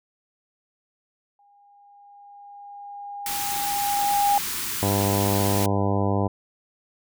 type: tone with exponential growth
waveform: sine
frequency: 811 Hz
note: G#5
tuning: 41 cents flat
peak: -16 dBFS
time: 1.39-4.38 s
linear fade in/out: 2 ms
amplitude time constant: 650 ms
type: band-stop noise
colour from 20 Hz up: white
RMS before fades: -29 dBFS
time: 3.26-5.66 s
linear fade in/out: 2 ms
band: 410 to 880 Hz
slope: 48 dB/octave
type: harmonic tone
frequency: 99.5 Hz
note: G2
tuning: 26 cents sharp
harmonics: 1 / 2 / 3 / 4 / 5 / 6 / 7 / 8 / 9 / 10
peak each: -24 / -27 / -29 / -30 / -31 / -32 / -32 / -33 / -34 / -34 dBFS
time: 4.82-6.28 s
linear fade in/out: 10 ms
effects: none